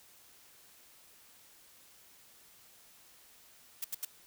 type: noise bursts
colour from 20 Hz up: blue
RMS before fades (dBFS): -36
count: 3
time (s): 3.82-4.05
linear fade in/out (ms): 5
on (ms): 24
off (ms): 79
effects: white hiss -60 dBFS RMS until 4.26 s